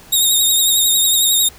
15% pulse tone with vibrato, 3729 Hz, A#7, in tune, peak -5 dBFS, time 0.12-1.49 s, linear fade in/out 10 ms, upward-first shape triangle, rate 11 Hz, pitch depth 52 cents each way, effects pink hiss -42 dBFS RMS until 1.58 s

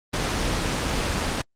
pink noise with amplitude modulation, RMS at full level -22 dBFS, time 0.13-1.42 s, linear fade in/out 10 ms, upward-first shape sine, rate 279 Hz, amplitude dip 45%, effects low-pass 7000 Hz 12 dB/octave + Opus 24 kbps

